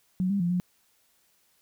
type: tone with pitch steps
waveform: sine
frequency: 184.4 / 199.7 / 173.6 / 179.1 Hz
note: F#3 / G3 / F3 / F3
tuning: -6 / +32 / -10 / +44 cents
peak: -23 dBFS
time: 0.2-0.6 s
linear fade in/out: 0 ms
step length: 100 ms
effects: white hiss -67 dBFS RMS until 1.61 s